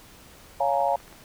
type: chord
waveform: sine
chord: Bb minor seventh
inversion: first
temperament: just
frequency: 559.4 / 699.2 / 839.1 / 932.3 Hz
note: Db5 / F5 / Ab5 / Bb5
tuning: +16 / +2 / +18 / 0 cents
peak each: -26 / -25 / -26 / -28 dBFS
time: 0.6-0.96 s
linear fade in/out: 5 ms
type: clicks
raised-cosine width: 0.5 ms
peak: -34 dBFS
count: 8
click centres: 0.736 / 0.806 / 0.886 / 0.937 / 0.968 / 1.002 / 1.079 / 1.127 s
effects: pink hiss -50 dBFS RMS until 1.24 s